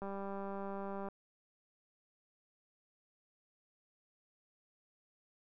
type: click train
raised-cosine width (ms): 1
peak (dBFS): -30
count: 211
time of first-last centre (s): 0.02-1.086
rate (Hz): 197
effects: none